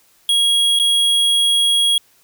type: tone with dropouts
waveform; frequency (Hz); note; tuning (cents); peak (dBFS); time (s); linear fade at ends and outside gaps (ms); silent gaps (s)
square; 3300; G#7; -12; -13; 0.29-1.98; 2; 0.79-0.797
effects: white hiss -55 dBFS RMS until 2.23 s